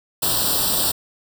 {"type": "noise with comb filter", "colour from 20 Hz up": "white", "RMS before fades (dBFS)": -20, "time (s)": [0.22, 0.92], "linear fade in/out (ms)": 10, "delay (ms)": 0.23, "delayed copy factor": 0.95, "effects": []}